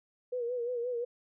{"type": "tone with vibrato", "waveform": "sine", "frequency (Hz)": 484.4, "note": "B4", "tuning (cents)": -34, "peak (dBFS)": -31, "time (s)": [0.32, 1.05], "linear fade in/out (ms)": 10, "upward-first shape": "sine", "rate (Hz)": 5.7, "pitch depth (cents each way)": 64, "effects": []}